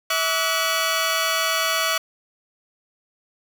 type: tone cluster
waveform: 15% pulse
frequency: 650 / 1141 / 1472 Hz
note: E5 / C#6 / F#6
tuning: -24 / +50 / -9 cents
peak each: -18 dBFS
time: 0.1-1.98 s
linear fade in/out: 5 ms
effects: none